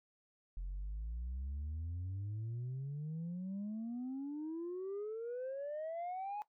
sine exponential sweep, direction up, 43.08 to 848 Hz, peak -37 dBFS, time 0.57-6.42 s, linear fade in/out 0 ms, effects noise-tail reverb RT60 0.1 s tail -17 dB re dry + tanh soft clip ceiling -37 dBFS

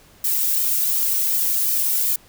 violet noise with flanger, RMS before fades -20 dBFS, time 0.24-2.16 s, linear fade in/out 5 ms, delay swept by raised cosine 1.6 to 2.19 ms, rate 2.7 Hz, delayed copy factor +0.7, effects pink hiss -51 dBFS RMS until 2.28 s

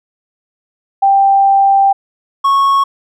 sine / triangle tone pair in turn, 787 / 1102.2 Hz, G5 / C#6, +7 / -10 cents, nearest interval tritone, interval 583 cents, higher second, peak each -6 dBFS, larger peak neither, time 1.02-1.93 / 2.44-2.84 s, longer first, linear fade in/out 10 ms, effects none

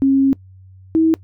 sine tone pair in turn, 271.1 / 322.4 Hz, C#4 / E4, -38 / -38 cents, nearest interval minor third, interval 300 cents, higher second, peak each -10 dBFS, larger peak neither, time 0.02-0.33 / 0.95-1.14 s, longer first, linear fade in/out 0 ms, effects noise-tail reverb RT60 0.1 s tail -21 dB re dry + added 94 Hz sine -40 dBFS peak until 1.23 s

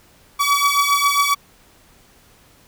sawtooth beating tone pair, 1136 / 1143.4 Hz, C#6 / D6, +42 / -47 cents, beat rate 7.4 Hz, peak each -14 dBFS, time 0.39-1.35 s, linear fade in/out 20 ms, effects pink hiss -52 dBFS RMS until 2.67 s

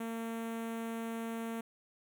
sawtooth tone with notch filter, 227.9 Hz, A#3, 39 cents flat, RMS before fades -39 dBFS, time 0-1.61 s, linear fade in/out 5 ms, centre 4800 Hz, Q 0.83, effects none

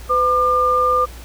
sine tone pair together, 504.5 / 1200 Hz, B4 / D6, +37 / +37 cents, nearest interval octave + minor third, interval 1500 cents, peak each -19 / -14 dBFS, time 0.09-1.06 s, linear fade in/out 20 ms, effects added 59 Hz sine -34 dBFS peak until 1.24 s + pink hiss -41 dBFS RMS until 1.24 s

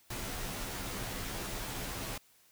pink noise with comb filter, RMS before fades -39 dBFS, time 0.1-2.18 s, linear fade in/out 5 ms, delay 13 ms, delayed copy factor -0.75, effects white hiss -65 dBFS RMS until 2.51 s

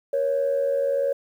sine tone pair together, 473.6 / 554.4 Hz, A#4 / C#5, +27 / 0 cents, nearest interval minor third, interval 273 cents, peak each -26 / -20 dBFS, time 0.13-1.13 s, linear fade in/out 5 ms, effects tanh soft clip ceiling -15 dBFS + 9-bit

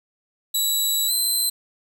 15% pulse tone with pitch glide, 3919 to 4078 Hz, B7 to C8, -14 to -45 cents, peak -13 dBFS, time 0.54-1.5 s, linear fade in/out 10 ms, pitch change +69 cents, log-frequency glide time 1.07-1.12 s, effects 8-bit

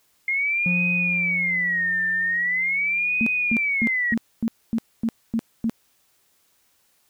sine tone with vibrato, 2115 Hz, C7, 18 cents sharp, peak -20 dBFS, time 0.28-4.14 s, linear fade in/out 2 ms, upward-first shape sine, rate 0.42 Hz, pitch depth 290 cents each way
triangle tone with exponential decay, 177 Hz, F3, 23 cents sharp, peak -19 dBFS, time 0.66-3.75 s, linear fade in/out 2 ms, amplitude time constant 670 ms
sine tone bursts, 227.3 Hz, A#3, 43 cents flat, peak -19 dBFS, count 9, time 3.21-5.696 s, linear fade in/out 0 ms, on 54 ms, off 250 ms
effects white hiss -64 dBFS RMS until 7.09 s

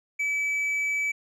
sine tone with tanh clipping, 2297 Hz, D7, 39 cents flat, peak -25 dBFS, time 0.19-1.12 s, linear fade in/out 10 ms, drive 4 dB, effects none

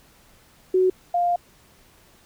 sine tone pair in turn, 371.3 / 700.9 Hz, F#4 / F5, +6 / +6 cents, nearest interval major seventh, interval 1100 cents, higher second, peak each -15 / -18 dBFS, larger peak first, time 0.74-0.9 / 1.14-1.36 s, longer second, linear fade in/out 5 ms, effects pink hiss -55 dBFS RMS until 2.25 s

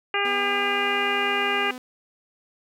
harmonic tone, 402.8 Hz, G4, 47 cents sharp, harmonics 1 / 2 / 3 / 4 / 5 / 6 / 7, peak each -29 / -29 / -29 / -29 / -29 / -29 / -29 dBFS, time 0.14-1.71 s, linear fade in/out 2 ms
sawtooth tone with pitch glide, 250 to 252.6 Hz, B3 to B3, +21 to +39 cents, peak -31 dBFS, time 0.25-1.78 s, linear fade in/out 0 ms, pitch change +18 cents, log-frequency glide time 0.39-1.25 s
effects none

